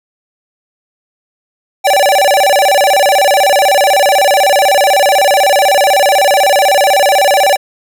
square tone with vibrato, 668 Hz, E5, 23 cents sharp, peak -7 dBFS, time 1.84-7.57 s, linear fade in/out 20 ms, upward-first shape square, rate 16 Hz, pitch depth 260 cents each way, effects none

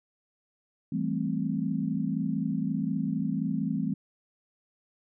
sine chord, A minor seventh, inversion second, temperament equal, 164.81 / 196 / 220 / 261.6 Hz, E3 / G3 / A3 / C4, 0 / 0 / 0 / 0 cents, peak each -32 dBFS, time 0.92-3.94 s, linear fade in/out 5 ms, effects none

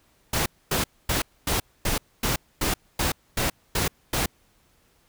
pink noise bursts, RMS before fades -24 dBFS, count 11, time 0.33-4.26 s, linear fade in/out 5 ms, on 130 ms, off 250 ms, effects pink hiss -63 dBFS RMS until 5.08 s

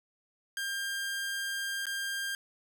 sawtooth tone with dropouts, 1599 Hz, G6, 34 cents sharp, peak -29 dBFS, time 0.57-2.35 s, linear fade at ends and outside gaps 1 ms, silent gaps 1.856-1.867 s, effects none

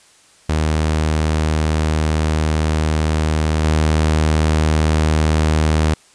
sawtooth tone with level steps, 77.78 Hz, D#2, in tune, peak -11 / -9 dBFS, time 0.49-5.94 s, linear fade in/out 5 ms, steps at 3.64 s, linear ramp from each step 5 ms, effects white hiss -50 dBFS RMS until 6.14 s + resampled to 22050 Hz

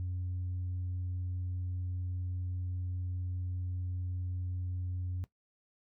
sine tone, 90.5 Hz, F#2, 38 cents flat, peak -32 dBFS, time 0-5.24 s, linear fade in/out 0 ms, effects noise-tail reverb RT60 0.1 s tail -18 dB re dry + tanh soft clip ceiling -31 dBFS

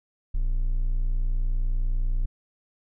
triangle tone, 29.98 Hz, A#0, 49 cents sharp, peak -19 dBFS, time 0.34-2.26 s, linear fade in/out 10 ms, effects none

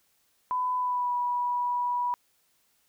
sine tone with pitch glide, 1002 to 976.3 Hz, B5 to B5, +25 to -20 cents, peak -25 dBFS, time 0.51-2.14 s, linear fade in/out 0 ms, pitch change -45 cents, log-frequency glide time 0.76-1.14 s, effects white hiss -69 dBFS RMS until 2.88 s

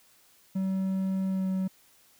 triangle tone with pitch glide, 190.6 to 188.74 Hz, G3 to F#3, -48 to +35 cents, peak -24 dBFS, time 0.55-1.68 s, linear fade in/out 10 ms, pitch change -17 cents, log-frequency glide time 1.28-1.47 s, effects white hiss -61 dBFS RMS until 2.19 s

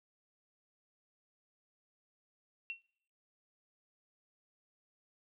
sine tone with exponential decay, 2723 Hz, F7, 44 cents flat, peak -34 dBFS, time 2.7-2.82 s, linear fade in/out 0 ms, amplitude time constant 25 ms, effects noise-tail reverb RT60 0.7 s tail -26 dB re dry

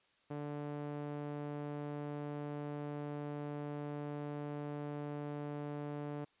sawtooth tone with band-pass filter, 146.5 Hz, D3, 4 cents flat, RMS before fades -42 dBFS, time 0.3-6.25 s, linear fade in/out 10 ms, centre 420 Hz, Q 0.71, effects white hiss -72 dBFS RMS until 6.4 s + resampled to 8000 Hz

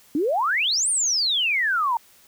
sine exponential two-way sweep, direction up then down, 273 to 9397 to 893 Hz, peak -19 dBFS, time 0.15-1.97 s, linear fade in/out 2 ms, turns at 0.89 s, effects white hiss -54 dBFS RMS until 2.27 s

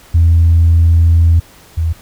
sine tone pair in turn, 83.3 / 81.68 Hz, E2 / E2, +19 / -15 cents, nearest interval unison, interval 34 cents, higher first, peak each -4 / -11 dBFS, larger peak first, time 0.14-1.4 / 1.77-1.93 s, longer first, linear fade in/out 10 ms, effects tanh soft clip ceiling -2 dBFS + pink hiss -42 dBFS RMS until 2.01 s

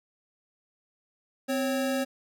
square tone pair together, 258.9 / 548.9 Hz, C4 / C#5, -18 / -17 cents, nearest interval octave + minor second, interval 1301 cents, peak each -29 / -30 dBFS, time 1.48-2.05 s, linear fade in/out 20 ms, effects none

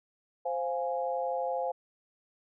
sine chord, F minor, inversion second, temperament equal, 523.3 / 698.5 / 830.6 Hz, C5 / F5 / Ab5, 0 / 0 / 0 cents, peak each -32 / -34 / -35 dBFS, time 0.45-1.72 s, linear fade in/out 10 ms, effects none

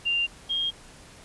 sine tone pair in turn, 2788 / 3234 Hz, F7 / G#7, -4 / -47 cents, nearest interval minor third, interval 257 cents, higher second, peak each -22 / -24 dBFS, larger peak first, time 0.05-0.27 / 0.49-0.71 s, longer neither, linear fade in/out 20 ms, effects pink hiss -49 dBFS RMS until 1.24 s + resampled to 24000 Hz

